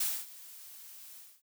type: noise with ADSR envelope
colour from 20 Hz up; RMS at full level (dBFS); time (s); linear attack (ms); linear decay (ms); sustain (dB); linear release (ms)
blue; -30; 0-1.42; 6; 250; -20; 250
effects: none